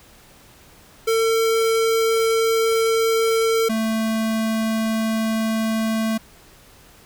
square tone pair in turn, 450.9 / 221.8 Hz, A4 / A3, +42 / +14 cents, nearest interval octave, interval 1228 cents, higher first, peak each -17 / -20 dBFS, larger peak first, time 1.07-3.69 / 3.69-6.18 s, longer first, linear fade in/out 10 ms, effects pink hiss -49 dBFS RMS until 7.05 s

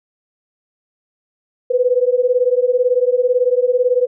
sine beating tone pair, 488.8 / 506.8 Hz, B4 / B4, -18 / +45 cents, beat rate 18 Hz, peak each -15 dBFS, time 1.7-4.07 s, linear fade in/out 10 ms, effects none

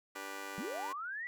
10% pulse chord, G major, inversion second, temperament just, 294 / 392 / 490 Hz, D4 / G4 / B4, +2 / 0 / -14 cents, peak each -39 dBFS, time 0.15-0.93 s, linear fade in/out 10 ms
sine linear sweep, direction up, 166.8 to 1990 Hz, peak -38 dBFS, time 0.58-1.27 s, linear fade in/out 0 ms
effects none

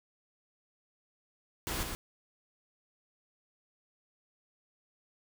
pink noise with echo, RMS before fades -35 dBFS, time 1.67-1.83 s, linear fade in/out 0 ms, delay 120 ms, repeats 1, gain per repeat -4 dB, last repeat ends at 1.95 s, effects none

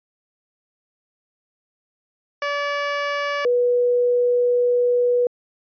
15% pulse / sine tone pair in turn, 575 / 488.3 Hz, D5 / B4, -37 / -20 cents, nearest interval minor third, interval 283 cents, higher first, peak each -15 dBFS, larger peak neither, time 2.42-3.45 / 3.45-5.27 s, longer second, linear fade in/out 2 ms, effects resampled to 11025 Hz

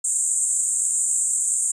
pink band-pass noise, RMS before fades -22 dBFS, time 0.04-1.72 s, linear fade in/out 10 ms, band 7200 to 9000 Hz, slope 96 dB/octave, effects resampled to 22050 Hz

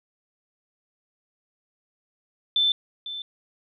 sine tone with echo, 3534 Hz, A7, 7 cents sharp, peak -18 dBFS, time 2.56-2.72 s, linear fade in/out 2 ms, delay 500 ms, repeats 1, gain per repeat -13 dB, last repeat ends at 3.22 s, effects none

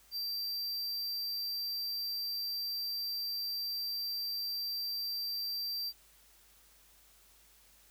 square tone, 4699 Hz, D8, in tune, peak -35 dBFS, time 0.11-5.93 s, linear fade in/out 50 ms, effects added 50 Hz sine -69 dBFS peak until 7.9 s + white hiss -63 dBFS RMS until 7.9 s

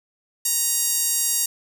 sawtooth tone with high-pass filter, 941 Hz, A#5, 16 cents sharp, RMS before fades -22 dBFS, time 0.45-1.46 s, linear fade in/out 5 ms, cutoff 7500 Hz, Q 1.7, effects none

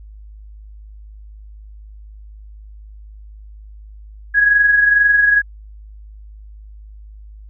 sine tone pair together, 1661.2 / 1683.4 Hz, G#6 / G#6, 0 / +23 cents, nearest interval unison, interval 23 cents, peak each -10 / -20 dBFS, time 4.34-5.42 s, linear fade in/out 20 ms, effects added 52 Hz sine -35 dBFS peak until 7.49 s

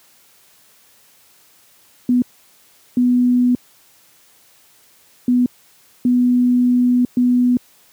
sine tone bursts at uneven times, 246.9 Hz, B3, in tune, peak -11 dBFS, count 5, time 2.09-2.22 / 2.97-3.55 / 5.28-5.46 / 6.05-7.05 / 7.17-7.57 s, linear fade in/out 2 ms, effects white hiss -52 dBFS RMS until 7.92 s + high-pass 80 Hz 12 dB/octave

